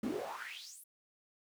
brown noise with high-pass filter sweep, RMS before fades -42 dBFS, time 0.03-0.84 s, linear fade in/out 5 ms, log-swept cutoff 210 to 12000 Hz, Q 6, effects none

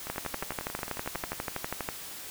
two click trains, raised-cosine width 0.5 ms, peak -16 / -22 dBFS, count 23 / 15, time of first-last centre 0.1-1.889 / 0.07-1.331 s, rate 12.3 / 11.1 Hz, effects white hiss -42 dBFS RMS until 2.3 s

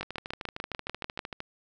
two click trains, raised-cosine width 0.3 ms, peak -16 / -20 dBFS, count 9 / 19, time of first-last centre 0.01-1.192 / 0.03-1.404 s, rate 6.77 / 13.1 Hz, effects none

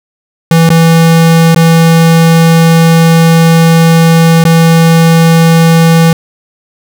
square tone with dropouts, 164.81 Hz, E3, in tune, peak -3 dBFS, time 0.51-6.13 s, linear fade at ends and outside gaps 2 ms, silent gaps 0.692-0.702 / 1.547-1.56 / 4.44-4.451 s, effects none

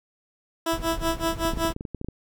15% pulse tone with tremolo, 329.6 Hz, E4, in tune, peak -15 dBFS, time 0.66-1.73 s, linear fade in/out 5 ms, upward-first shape sine, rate 5.3 Hz, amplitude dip 95%
brown noise, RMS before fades -33 dBFS, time 0.72-1.74 s, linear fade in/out 20 ms
clicks, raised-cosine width 3 ms, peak -20 dBFS, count 12, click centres 1.451 / 1.536 / 1.573 / 1.65 / 1.705 / 1.764 / 1.809 / 1.852 / 1.947 / 2.014 / 2.046 / 2.086 s
effects none

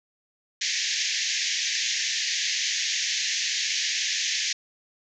white band-pass noise, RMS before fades -27 dBFS, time 0.61-4.53 s, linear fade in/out 5 ms, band 1700 to 6800 Hz, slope 96 dB/octave, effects none

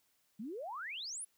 sine exponential sweep, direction up, 196 to 11175 Hz, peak -40 dBFS, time 0.39-1.25 s, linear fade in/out 10 ms, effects white hiss -75 dBFS RMS until 1.37 s

